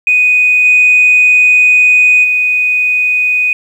sine tone with level steps, 2489 Hz, D#7, in tune, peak -5 / -3 / -8 dBFS, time 0.07-3.53 s, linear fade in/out 2 ms, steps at 0.64 / 2.23 s, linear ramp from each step 20 ms, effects tanh soft clip ceiling 0 dBFS + 7-bit

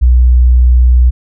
sine tone, 61.6 Hz, B1, 4 cents flat, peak -3 dBFS, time 0.01-1.11 s, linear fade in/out 20 ms, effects none

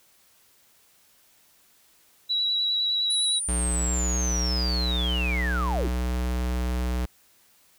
sine tone with vibrato, 3906 Hz, B7, 20 cents flat, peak -22 dBFS, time 2.29-3.4 s, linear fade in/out 20 ms, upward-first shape sine, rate 9.8 Hz, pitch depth 18 cents each way
sine linear sweep, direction down, 10460 to 261.6 Hz, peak -27 dBFS, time 3.1-5.88 s, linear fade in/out 5 ms
square tone, 61.74 Hz, B1, in tune, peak -25 dBFS, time 3.48-7.06 s, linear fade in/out 10 ms
effects white hiss -60 dBFS RMS until 7.78 s

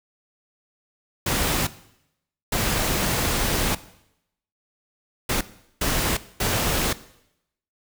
pink noise bursts at uneven times, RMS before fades -23 dBFS, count 5, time 1.26-1.67 / 2.52-3.75 / 5.29-5.41 / 5.81-6.17 / 6.4-6.93 s, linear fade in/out 5 ms, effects noise-tail reverb RT60 0.8 s tail -17 dB re dry

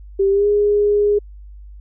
sine tone with pitch glide, 392 to 412.7 Hz, G4 to G#4, 0 to -11 cents, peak -12 dBFS, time 0.19-1.19 s, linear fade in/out 10 ms, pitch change +89 cents, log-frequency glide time 0.3-0.47 s, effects added 50 Hz sine -35 dBFS peak until 1.8 s

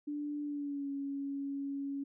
sine tone with pitch glide, 293.4 to 278.5 Hz, D4 to C#4, -2 to +8 cents, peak -35 dBFS, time 0.07-2.04 s, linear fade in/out 10 ms, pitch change -90 cents, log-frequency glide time 0.43-0.9 s, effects none

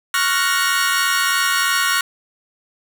sawtooth chord, Gb major seventh, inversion second, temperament equal, 1108.7 / 1396.9 / 1480 / 1864.7 Hz, Db6 / F6 / Gb6 / Bb6, 0 / 0 / 0 / 0 cents, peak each -18 dBFS, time 0.14-2.01 s, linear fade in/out 2 ms, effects none

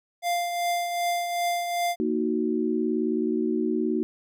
square tone with tremolo, 697 Hz, F5, 4 cents flat, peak -23 dBFS, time 0.22-1.96 s, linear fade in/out 50 ms, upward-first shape triangle, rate 2.6 Hz, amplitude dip 50%
sine chord, D# minor, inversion second, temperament equal with one note detuned, 231.7 / 311.1 / 370 Hz, A#3 / D#4 / F#4, -10 / 0 / 0 cents, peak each -27 dBFS, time 2-4.03 s, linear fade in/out 0 ms
effects none

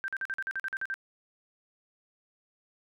sine tone bursts, 1568 Hz, G6, in tune, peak -30 dBFS, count 11, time 0.04-0.941 s, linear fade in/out 0 ms, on 41 ms, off 45 ms, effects none

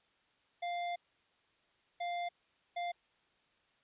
square tone bursts at uneven times, 698.5 Hz, F5, in tune, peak -36 dBFS, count 3, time 0.62-0.96 / 2-2.29 / 2.76-2.92 s, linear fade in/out 10 ms, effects white hiss -72 dBFS RMS until 3.83 s + resampled to 8000 Hz

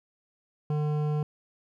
triangle tone with hard clipping, 150 Hz, D3, 37 cents sharp, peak -27 dBFS, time 0.7-1.23 s, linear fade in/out 2 ms, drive 16 dB, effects none

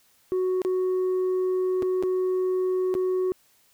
sine tone with dropouts, 370 Hz, F#4, in tune, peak -19 dBFS, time 0.32-3.32 s, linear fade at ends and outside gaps 0 ms, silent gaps 0.618-0.649 / 1.823-1.828 / 2.026-2.035 / 2.941-2.951 s, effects tanh soft clip ceiling -21 dBFS + white hiss -62 dBFS RMS until 3.73 s

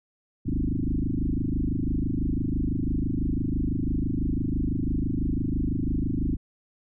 sine tone with frequency modulation, 115.5 Hz, A#2, 16 cents flat, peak -23 dBFS, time 0.45-6.37 s, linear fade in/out 20 ms, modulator 26 Hz, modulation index 7.3, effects none

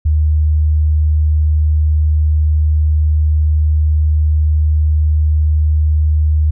sine tone, 76.5 Hz, D#2, 29 cents flat, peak -9 dBFS, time 0.05-6.51 s, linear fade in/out 10 ms, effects none

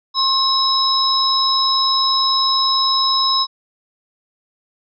sine tone cluster, 1069 / 3860 / 5200 Hz, C6 / B7 / E8, +37 / -40 / -24 cents, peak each -18 dBFS, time 0.14-3.47 s, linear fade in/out 50 ms, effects none

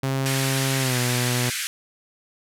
sawtooth tone with pitch glide, 134.4 to 123.25 Hz, C3 to B2, +47 to -3 cents, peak -18 dBFS, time 0.03-1.5 s, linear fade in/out 5 ms, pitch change -150 cents, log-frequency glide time 0.79-0.99 s
pink band-pass noise, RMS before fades -28 dBFS, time 0.26-1.67 s, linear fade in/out 0 ms, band 1500 to 13000 Hz, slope 48 dB/octave
effects none

